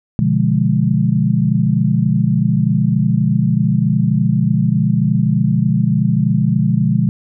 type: chord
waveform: sine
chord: B diminished seventh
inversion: none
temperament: equal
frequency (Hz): 123.47 / 146.83 / 174.61 / 207.7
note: B2 / D3 / F3 / Ab3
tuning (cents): 0 / 0 / 0 / 0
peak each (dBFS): -17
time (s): 0.19-7.09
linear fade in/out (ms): 0
effects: none